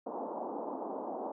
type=band-pass noise; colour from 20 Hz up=white; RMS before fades=-39 dBFS; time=0.06-1.32 s; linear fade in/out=5 ms; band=220 to 940 Hz; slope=48 dB/octave; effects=none